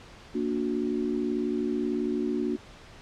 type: chord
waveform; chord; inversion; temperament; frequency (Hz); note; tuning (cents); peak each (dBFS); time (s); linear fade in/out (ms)
sine; Bb augmented; none; just; 233.1 / 291.4 / 364.2; Bb3 / D4 / F#4; 0 / -13 / -27; -30; 0.34-2.57; 20
effects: pink hiss -49 dBFS RMS until 3.01 s + low-pass 5000 Hz 12 dB/octave